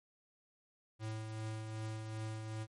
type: tone with tremolo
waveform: square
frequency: 109.6 Hz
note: A2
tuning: 6 cents flat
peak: -39 dBFS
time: 0.99-2.67 s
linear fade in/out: 50 ms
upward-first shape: triangle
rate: 2.6 Hz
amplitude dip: 40%
effects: MP3 48 kbps